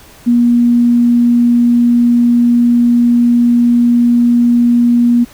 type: tone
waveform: sine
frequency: 239.2 Hz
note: A#3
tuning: 45 cents sharp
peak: -6 dBFS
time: 0.26-5.25 s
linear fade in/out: 20 ms
effects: pink hiss -40 dBFS RMS until 5.33 s